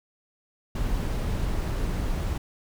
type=noise; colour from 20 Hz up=brown; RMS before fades=-27 dBFS; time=0.75-2.38 s; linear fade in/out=5 ms; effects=none

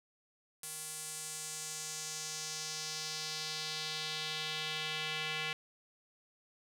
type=tone with band-pass filter sweep; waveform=square; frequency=155.56 Hz; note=D#3; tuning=in tune; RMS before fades=-40 dBFS; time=0.63-5.53 s; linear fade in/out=2 ms; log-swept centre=9800 to 2700 Hz; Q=2.1; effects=10-bit

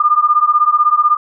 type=beating tone pair; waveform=sine; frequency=1200 / 1216 Hz; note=D6 / D#6; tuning=+37 / -40 cents; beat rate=16 Hz; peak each=-12 dBFS; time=0-1.17 s; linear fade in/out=5 ms; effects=none

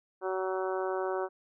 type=harmonic tone; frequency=188 Hz; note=F#3; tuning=28 cents sharp; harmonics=2 / 3 / 4 / 5 / 6 / 7 / 8; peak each=-32 / -36 / -38 / -40 / -42 / -43 / -44 dBFS; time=0.21-1.29 s; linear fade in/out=50 ms; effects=none

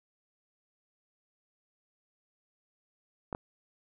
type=clicks; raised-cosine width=1 ms; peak=-22 dBFS; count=2; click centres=3.328 / 3.349 s; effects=none

